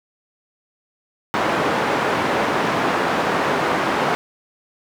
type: band-pass noise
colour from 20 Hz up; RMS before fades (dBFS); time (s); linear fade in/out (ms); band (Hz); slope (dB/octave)
white; -20; 1.34-4.15; 0; 170 to 1200; 12
effects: none